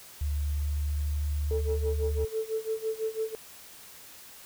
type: tone with pitch glide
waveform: sine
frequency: 73 to 73.76 Hz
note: D2 to D2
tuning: -10 to +8 cents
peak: -26 dBFS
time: 0.21-2.25 s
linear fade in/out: 5 ms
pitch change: +18 cents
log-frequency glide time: 0.31-1.3 s
type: tone with tremolo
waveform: sine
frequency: 441.4 Hz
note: A4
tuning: 5 cents sharp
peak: -25 dBFS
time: 1.51-3.35 s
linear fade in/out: 0 ms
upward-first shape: sine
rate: 6 Hz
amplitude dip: 90%
effects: tanh soft clip ceiling -19 dBFS + white hiss -49 dBFS RMS until 4.45 s